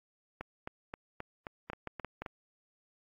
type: two click trains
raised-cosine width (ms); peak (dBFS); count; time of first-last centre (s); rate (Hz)
0.5; -23 / -24; 4 / 8; 1.7-2.22 / 0.41-2.262; 5.77 / 3.78
effects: AAC 32 kbps